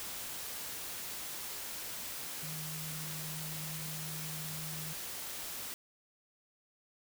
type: tone in noise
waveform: sine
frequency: 155.56 Hz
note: D#3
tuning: in tune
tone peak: -43 dBFS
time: 2.43-4.93 s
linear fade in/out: 0 ms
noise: white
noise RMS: -42 dBFS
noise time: 0-5.74 s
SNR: -4 dB
effects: none